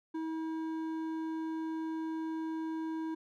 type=tone with hard clipping; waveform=triangle; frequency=320.8 Hz; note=E4; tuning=47 cents flat; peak=-36 dBFS; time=0.14-3.15 s; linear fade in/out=10 ms; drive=12 dB; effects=none